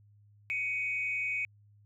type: tone pair together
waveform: sine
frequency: 2238 / 2507 Hz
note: C#7 / D#7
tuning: +16 / +12 cents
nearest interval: major second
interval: 196 cents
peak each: -32 / -33 dBFS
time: 0.5-1.45 s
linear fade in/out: 0 ms
effects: tanh soft clip ceiling -22 dBFS + added 103 Hz sine -58 dBFS peak until 1.85 s